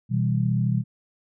sine chord, E minor, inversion second, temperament equal with one note detuned, 123.47 / 161.24 / 196 Hz, B2 / E3 / G3, 0 / -38 / 0 cents, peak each -22 / -26 / -26 dBFS, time 0.09-0.84 s, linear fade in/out 50 ms, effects none

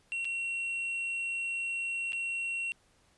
triangle tone with dropouts, 2732 Hz, F7, 39 cents flat, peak -30 dBFS, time 0.12-2.72 s, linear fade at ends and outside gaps 0 ms, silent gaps 0.246-0.252 / 2.122-2.131 s, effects pink hiss -67 dBFS RMS until 3.17 s + resampled to 24000 Hz

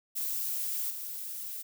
violet noise with level steps, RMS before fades -33 / -39 dBFS, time 0.15-1.63 s, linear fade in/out 20 ms, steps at 0.9 s, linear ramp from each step 10 ms, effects none

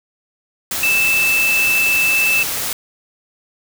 sine tone in noise, 2637 Hz, E7, in tune, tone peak -13 dBFS, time 0.83-2.43 s, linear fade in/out 2 ms, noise white, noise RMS -22 dBFS, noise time 0.71-2.73 s, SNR +6 dB, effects none

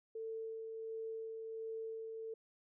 sine tone with tremolo, 446.8 Hz, A4, 27 cents sharp, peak -40 dBFS, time 0.15-2.34 s, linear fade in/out 5 ms, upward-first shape sine, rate 1.4 Hz, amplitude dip 30%, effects none

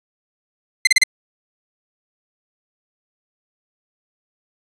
sawtooth tone bursts, 2071 Hz, C7, 18 cents flat, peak -5 dBFS, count 4, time 0.85-1.037 s, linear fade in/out 5 ms, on 22 ms, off 33 ms, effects resampled to 22050 Hz + 7-bit

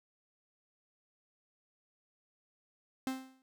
45% pulse tone with exponential decay, 262.1 Hz, C4, 3 cents sharp, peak -31 dBFS, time 3.07-3.42 s, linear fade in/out 1 ms, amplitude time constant 75 ms, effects none

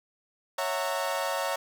30% pulse chord, F# dominant seventh, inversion second, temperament equal with one note detuned, 554.4 / 659.3 / 740 / 918.4 Hz, C#5 / E5 / F#5 / A#5, 0 / 0 / 0 / -26 cents, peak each -29 / -31 / -34 / -31 dBFS, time 0.58-1.56 s, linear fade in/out 5 ms, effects 10-bit

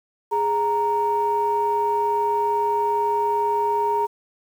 sine tone pair together, 415.3 / 931.2 Hz, G#4 / A#5, 0 / -2 cents, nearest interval octave + major second, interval 1398 cents, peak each -23 / -19 dBFS, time 0.31-4.07 s, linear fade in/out 20 ms, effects tanh soft clip ceiling -12 dBFS + 8-bit

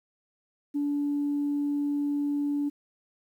sine tone, 288.4 Hz, D4, 31 cents flat, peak -24 dBFS, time 0.74-2.7 s, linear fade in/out 20 ms, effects tanh soft clip ceiling -21 dBFS + 10-bit

